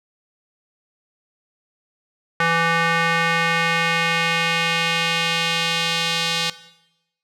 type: tone with band-pass filter sweep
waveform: square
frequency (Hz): 166.6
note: E3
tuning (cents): +19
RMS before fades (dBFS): -20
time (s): 2.4-6.5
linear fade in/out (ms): 2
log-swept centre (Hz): 1600 to 3700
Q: 1.7
effects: noise-tail reverb RT60 0.9 s tail -17 dB re dry